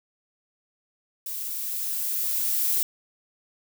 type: noise with level ramp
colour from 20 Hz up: violet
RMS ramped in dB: -33 to -23 dBFS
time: 1.26-2.83 s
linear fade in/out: 2 ms
effects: none